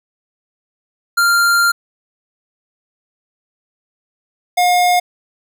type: tone pair in turn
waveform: square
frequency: 1392 / 715.2 Hz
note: F6 / F5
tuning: -6 / +41 cents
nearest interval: octave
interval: 1153 cents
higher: first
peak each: -11 dBFS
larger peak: neither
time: 1.17-1.72 / 4.57-5 s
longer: first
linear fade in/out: 10 ms
effects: none